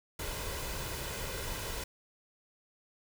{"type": "noise with comb filter", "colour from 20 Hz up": "pink", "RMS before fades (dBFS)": -38, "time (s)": [0.19, 1.84], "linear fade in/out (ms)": 5, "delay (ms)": 2, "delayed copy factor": 0.5, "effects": []}